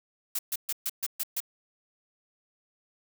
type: noise bursts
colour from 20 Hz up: blue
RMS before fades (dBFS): -30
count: 7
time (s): 0.35-1.403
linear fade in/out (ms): 5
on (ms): 39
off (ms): 130
effects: none